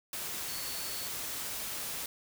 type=tone in noise; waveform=sine; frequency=4435 Hz; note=C#8; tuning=in tune; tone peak=-44 dBFS; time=0.48-1.07 s; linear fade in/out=2 ms; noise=white; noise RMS=-38 dBFS; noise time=0.13-2.06 s; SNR=-9 dB; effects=none